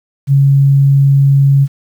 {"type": "tone", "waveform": "sine", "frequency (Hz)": 138.59, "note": "C#3", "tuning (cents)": 0, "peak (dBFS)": -5, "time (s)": [0.27, 1.68], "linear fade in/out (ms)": 50, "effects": ["7-bit"]}